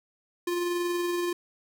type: tone with amplitude modulation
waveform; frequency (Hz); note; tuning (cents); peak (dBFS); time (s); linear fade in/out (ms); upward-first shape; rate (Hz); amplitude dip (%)
square; 349.9; F4; +3; -26; 0.47-1.33; 5; sine; 21.1; 25
effects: none